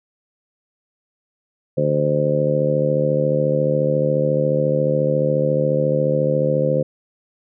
harmonic tone, 74.2 Hz, D2, 18 cents sharp, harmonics 2 / 3 / 4 / 5 / 6 / 7 / 8, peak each -21 / -27 / -28 / -28 / -27 / -18 / -30 dBFS, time 1.77-6.83 s, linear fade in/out 10 ms, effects none

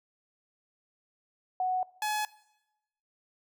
sine / sawtooth tone pair in turn, 740 / 848.5 Hz, F#5 / G#5, 0 / +37 cents, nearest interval major second, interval 237 cents, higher second, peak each -26 / -25 dBFS, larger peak second, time 1.6-1.83 / 2.02-2.25 s, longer neither, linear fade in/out 2 ms, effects noise-tail reverb RT60 0.9 s tail -20 dB re dry

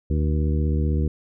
harmonic tone with a mistuned harmonic, 75.8 Hz, D#2, 45 cents flat, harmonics 1 / 2 / 3 / 4 / 5 / 6, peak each -20 / -26 / -30 / -32 / -34 / -36 dBFS, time 0.1-1.08 s, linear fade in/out 5 ms, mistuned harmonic 6, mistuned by +85 cents, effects none

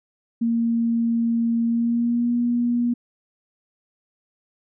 sine tone with pitch glide, 231.6 to 239.8 Hz, A#3 to A#3, -11 to +49 cents, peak -18 dBFS, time 0.41-2.94 s, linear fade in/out 10 ms, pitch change +60 cents, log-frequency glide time 1.65-2.33 s, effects none

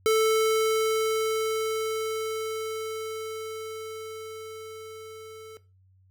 square tone with level ramp, 440 Hz, A4, in tune, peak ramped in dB -19 to -42 dBFS, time 0.06-5.57 s, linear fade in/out 0 ms, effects noise-tail reverb RT60 0.3 s tail -17 dB re dry + added 94 Hz sine -57 dBFS peak until 6.1 s

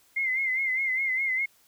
sine tone with vibrato, 2093 Hz, C7, in tune, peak -24 dBFS, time 0.16-1.46 s, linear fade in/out 10 ms, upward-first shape sine, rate 4.9 Hz, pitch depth 65 cents each way, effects white hiss -62 dBFS RMS until 1.67 s

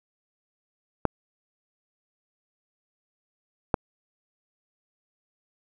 clicks, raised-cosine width 1 ms, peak -6 dBFS, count 2, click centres 1.053 / 3.742 s, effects 8-bit

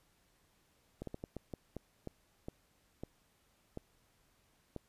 slowing click train, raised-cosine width 2 ms, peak -28 dBFS, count 12, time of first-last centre 1.02-4.763 s, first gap 53 ms, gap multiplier 1.34, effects pink hiss -72 dBFS RMS until 4.88 s + resampled to 32000 Hz

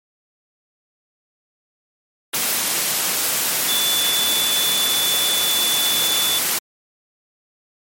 sine tone in noise, 3476 Hz, A7, 22 cents flat, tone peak -19 dBFS, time 3.68-6.39 s, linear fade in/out 10 ms, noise white, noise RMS -20 dBFS, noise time 2.33-6.59 s, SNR -2 dB, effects high-pass 150 Hz 12 dB/octave + MP3 64 kbps

